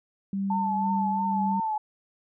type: tone with tremolo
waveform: sine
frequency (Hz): 196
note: G3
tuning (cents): 0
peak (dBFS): -25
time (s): 0.33-1.6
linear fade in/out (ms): 2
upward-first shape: sine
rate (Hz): 2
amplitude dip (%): 35
type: tone with vibrato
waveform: sine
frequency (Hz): 880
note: A5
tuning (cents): 0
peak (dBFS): -25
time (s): 0.5-1.78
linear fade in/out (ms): 5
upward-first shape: triangle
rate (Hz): 3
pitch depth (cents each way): 62
effects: none